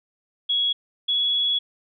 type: tone pair in turn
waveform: sine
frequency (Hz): 3339 / 3370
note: G#7 / G#7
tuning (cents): +9 / +25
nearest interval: unison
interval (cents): 16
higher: second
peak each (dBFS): -19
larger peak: neither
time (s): 0.49-0.73 / 1.08-1.59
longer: second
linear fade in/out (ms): 10
effects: none